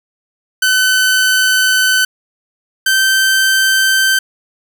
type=tone pair in turn; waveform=sawtooth; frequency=1516 / 1550.5 Hz; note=F#6 / G6; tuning=+42 / -19 cents; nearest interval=unison; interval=39 cents; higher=second; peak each=-6 dBFS; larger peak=neither; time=0.62-2.05 / 2.86-4.19 s; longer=first; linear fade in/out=5 ms; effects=none